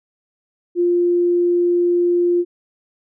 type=tone; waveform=sine; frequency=350 Hz; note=F4; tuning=4 cents sharp; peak=-13 dBFS; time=0.75-2.45 s; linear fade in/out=50 ms; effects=none